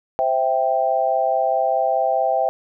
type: chord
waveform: sine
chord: C major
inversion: none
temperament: equal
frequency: 523.3 / 659.3 / 784 Hz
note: C5 / E5 / G5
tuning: 0 / 0 / 0 cents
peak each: -23 / -20 / -20 dBFS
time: 0.19-2.49 s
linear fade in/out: 0 ms
effects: none